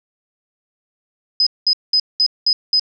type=tone bursts; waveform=sine; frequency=5030 Hz; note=D#8; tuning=18 cents sharp; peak=-11 dBFS; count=6; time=1.4-2.796 s; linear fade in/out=2 ms; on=66 ms; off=200 ms; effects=none